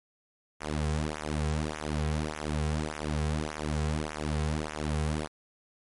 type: tone with flanger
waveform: sawtooth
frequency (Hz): 76.3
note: D#2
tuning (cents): -33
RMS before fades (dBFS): -31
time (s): 0.6-5.28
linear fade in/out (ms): 20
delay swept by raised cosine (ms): 0.22 to 3.42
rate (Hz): 1.7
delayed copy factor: -0.95
effects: MP3 48 kbps